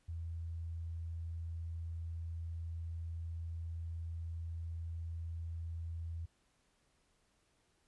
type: tone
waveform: sine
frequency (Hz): 83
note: E2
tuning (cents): +12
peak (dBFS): -39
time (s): 0.08-6.26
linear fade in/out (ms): 10
effects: pink hiss -75 dBFS RMS until 7.87 s + resampled to 24000 Hz